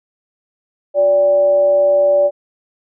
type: tone with frequency modulation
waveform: sine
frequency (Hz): 579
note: D5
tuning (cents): -25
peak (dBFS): -9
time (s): 0.94-2.31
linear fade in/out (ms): 50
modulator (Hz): 217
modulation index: 0.24
effects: none